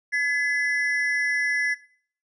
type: ring-modulated tone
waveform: triangle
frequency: 1860 Hz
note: A#6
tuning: 4 cents flat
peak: -16 dBFS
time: 0.12-1.75 s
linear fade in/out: 20 ms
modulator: 157 Hz
effects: noise-tail reverb RT60 0.5 s tail -18 dB re dry + resampled to 24000 Hz